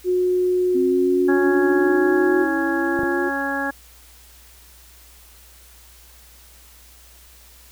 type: tone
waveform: sine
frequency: 363.2 Hz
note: F#4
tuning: 32 cents flat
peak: -16 dBFS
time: 0.04-2.47 s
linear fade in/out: 50 ms
type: exponential sweep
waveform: sine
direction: up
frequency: 261.6 to 356 Hz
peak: -21 dBFS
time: 0.74-3.3 s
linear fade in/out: 20 ms
type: harmonic tone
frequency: 277.2 Hz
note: C#4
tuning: in tune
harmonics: 1 / 2 / 3 / 4 / 5 / 6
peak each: -27 / -30 / -28 / -34 / -33 / -25 dBFS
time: 1.28-3.71 s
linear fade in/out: 10 ms
type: clicks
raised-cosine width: 2 ms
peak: -15 dBFS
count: 2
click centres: 2.992 / 3.033 s
effects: added 60 Hz sine -49 dBFS peak until 7.71 s + white hiss -49 dBFS RMS until 7.71 s